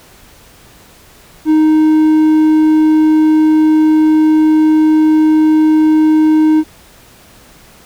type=tone; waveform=triangle; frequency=311.1 Hz; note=D#4; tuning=in tune; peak=-4 dBFS; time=1.45-6.64 s; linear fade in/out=50 ms; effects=pink hiss -42 dBFS RMS until 7.85 s